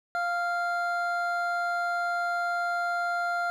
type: tone pair together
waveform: triangle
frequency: 698.5 / 1391 Hz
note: F5 / F6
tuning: 0 / -7 cents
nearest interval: octave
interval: 1193 cents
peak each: -27 dBFS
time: 0.15-3.5 s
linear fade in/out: 0 ms
effects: none